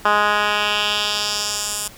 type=tone with band-pass filter sweep; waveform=10% pulse; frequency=208.1 Hz; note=G#3; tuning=4 cents sharp; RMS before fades=-20 dBFS; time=0.05-1.88 s; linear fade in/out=5 ms; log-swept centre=1300 to 9300 Hz; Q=1.7; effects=pink hiss -42 dBFS RMS until 1.97 s